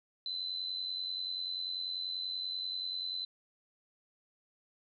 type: tone with amplitude modulation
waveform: sine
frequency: 4031 Hz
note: B7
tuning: 35 cents sharp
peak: -32 dBFS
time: 0.26-3.25 s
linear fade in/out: 2 ms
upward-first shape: sine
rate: 90.3 Hz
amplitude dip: 65%
effects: none